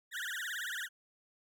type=tone with vibrato; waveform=35% pulse; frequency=1661.2 Hz; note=G#6; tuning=in tune; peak=-35 dBFS; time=0.11-0.89 s; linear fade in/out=50 ms; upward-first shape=triangle; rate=18 Hz; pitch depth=290 cents each way; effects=none